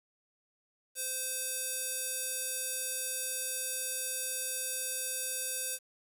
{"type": "tone with band-pass filter", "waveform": "square", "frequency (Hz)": 518, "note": "C5", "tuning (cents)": -17, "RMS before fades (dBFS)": -36, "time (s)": [0.95, 5.79], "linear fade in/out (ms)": 50, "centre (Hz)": 10000, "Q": 2, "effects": ["9-bit"]}